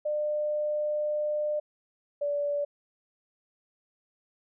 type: tone pair in turn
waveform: sine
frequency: 600 / 578.3 Hz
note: D5 / D5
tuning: +37 / -27 cents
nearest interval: minor second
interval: 64 cents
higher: first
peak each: -26 dBFS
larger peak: neither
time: 0.05-1.6 / 2.21-2.65 s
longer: first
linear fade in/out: 10 ms
effects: none